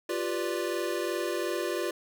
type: chord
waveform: square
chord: G dominant seventh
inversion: third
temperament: equal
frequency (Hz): 349.2 / 392 / 493.9 / 587.3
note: F4 / G4 / B4 / D5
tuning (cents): 0 / 0 / 0 / 0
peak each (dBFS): -33 / -36 / -37 / -36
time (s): 0.09-1.91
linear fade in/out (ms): 5
effects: none